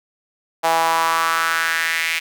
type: tone with high-pass filter sweep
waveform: sawtooth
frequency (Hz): 164.2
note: E3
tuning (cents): -6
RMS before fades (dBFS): -19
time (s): 0.63-2.2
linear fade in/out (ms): 20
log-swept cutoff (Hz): 760 to 2300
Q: 3.6
effects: none